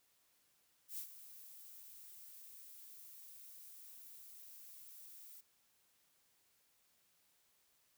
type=noise with ADSR envelope; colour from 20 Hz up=violet; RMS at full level=-43 dBFS; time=0.88-5.41 s; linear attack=97 ms; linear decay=93 ms; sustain=-13 dB; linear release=11 ms; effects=white hiss -75 dBFS RMS until 7.97 s